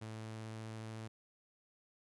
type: tone with pitch glide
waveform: sawtooth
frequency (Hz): 110 to 110.83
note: A2 to A2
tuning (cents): 0 to +13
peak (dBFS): -40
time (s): 0.01-1.08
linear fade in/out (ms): 10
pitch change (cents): +13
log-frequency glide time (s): 0.14-0.64
effects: resampled to 24000 Hz